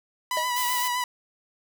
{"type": "tone with vibrato", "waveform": "sawtooth", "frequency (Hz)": 987, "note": "B5", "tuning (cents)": -1, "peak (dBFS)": -21, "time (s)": [0.31, 1.04], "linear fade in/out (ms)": 2, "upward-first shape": "sine", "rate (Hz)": 7.8, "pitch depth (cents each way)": 30}
{"type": "tone with exponential decay", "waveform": "square", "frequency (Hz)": 622.3, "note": "D#5", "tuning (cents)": 0, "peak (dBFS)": -25, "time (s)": [0.37, 0.54], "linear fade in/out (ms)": 1, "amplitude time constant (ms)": 35}
{"type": "noise", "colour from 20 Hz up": "blue", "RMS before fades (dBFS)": -31, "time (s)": [0.56, 0.88], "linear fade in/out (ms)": 5}
{"effects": []}